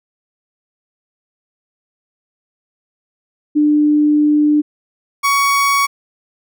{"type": "tone pair in turn", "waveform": ["sine", "30% pulse"], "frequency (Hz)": [298.3, 1120.7], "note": ["D4", "C#6"], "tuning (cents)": [27, 19], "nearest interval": "octave + major seventh", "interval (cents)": 2292, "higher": "second", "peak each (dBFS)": -9, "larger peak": "neither", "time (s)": [[3.55, 4.62], [5.23, 5.87]], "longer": "first", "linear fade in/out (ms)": 20, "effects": []}